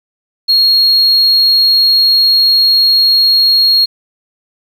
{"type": "tone", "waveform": "sine", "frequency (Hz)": 4283, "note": "C8", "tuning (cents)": 40, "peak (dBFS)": -4, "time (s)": [0.48, 3.86], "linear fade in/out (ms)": 20, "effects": ["tanh soft clip ceiling -4 dBFS", "7-bit"]}